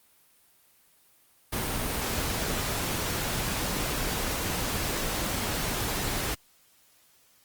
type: noise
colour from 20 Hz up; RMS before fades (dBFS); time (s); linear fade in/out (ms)
pink; -30; 1.52-6.35; 10
effects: white hiss -62 dBFS RMS until 7.44 s + Opus 32 kbps